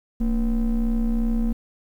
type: ring-modulated tone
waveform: triangle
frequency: 130 Hz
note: C3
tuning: 11 cents flat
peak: -14 dBFS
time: 0.2-1.53 s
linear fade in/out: 10 ms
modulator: 98.6 Hz
effects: 9-bit